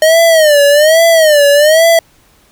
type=tone with vibrato; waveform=square; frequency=617 Hz; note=D#5; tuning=15 cents flat; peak=-5 dBFS; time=0.02-1.99 s; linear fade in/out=2 ms; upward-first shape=sine; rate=1.2 Hz; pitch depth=140 cents each way; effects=pink hiss -49 dBFS RMS until 2.51 s